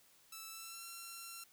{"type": "tone with pitch glide", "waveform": "5% pulse", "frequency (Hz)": [1318.5, 1360.3], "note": ["E6", "F6"], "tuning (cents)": [0, -46], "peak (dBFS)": -36, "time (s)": [0.32, 1.44], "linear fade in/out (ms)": 5, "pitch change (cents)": 54, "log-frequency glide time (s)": [0.5, 0.85], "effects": ["white hiss -67 dBFS RMS until 1.52 s"]}